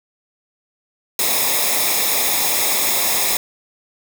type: noise with comb filter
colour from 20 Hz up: white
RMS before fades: -18 dBFS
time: 1.19-3.37 s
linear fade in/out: 2 ms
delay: 0.67 ms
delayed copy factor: -0.7
effects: none